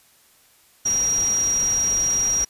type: tone in noise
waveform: sine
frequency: 5710 Hz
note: F8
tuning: 37 cents sharp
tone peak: -18 dBFS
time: 0.85-2.45 s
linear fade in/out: 10 ms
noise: pink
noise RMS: -34 dBFS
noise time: 0.85-2.45 s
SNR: +13 dB
effects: white hiss -56 dBFS RMS until 2.49 s + resampled to 32000 Hz